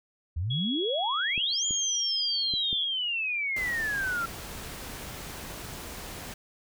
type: exponential two-way sweep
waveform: sine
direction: up then down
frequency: 74.5 to 7040 to 1349 Hz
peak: -27 dBFS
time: 0.36-4.26 s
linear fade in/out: 10 ms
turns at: 1.66 s
type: tone with pitch glide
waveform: sine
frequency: 3338 to 3209 Hz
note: G#7 to G7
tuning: +8 to +40 cents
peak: -30 dBFS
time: 0.5-2.85 s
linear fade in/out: 10 ms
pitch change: -68 cents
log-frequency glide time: 1.17-1.64 s
type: clicks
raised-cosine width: 3 ms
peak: -26 dBFS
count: 4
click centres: 1.378 / 1.708 / 2.538 / 2.729 s
type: noise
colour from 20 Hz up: pink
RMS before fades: -40 dBFS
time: 3.56-6.34 s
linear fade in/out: 5 ms
effects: none